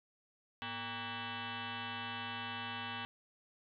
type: tone with frequency modulation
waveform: sine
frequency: 932.3 Hz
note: A#5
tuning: in tune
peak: -39 dBFS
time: 0.62-3.05 s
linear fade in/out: 0 ms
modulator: 346 Hz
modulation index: 7.2
effects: none